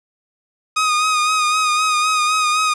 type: tone with vibrato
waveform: sawtooth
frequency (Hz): 1244.5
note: D#6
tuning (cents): 0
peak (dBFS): -11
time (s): 0.76-2.74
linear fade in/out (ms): 10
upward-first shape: sine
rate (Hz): 3.9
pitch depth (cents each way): 35
effects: resampled to 22050 Hz + 7-bit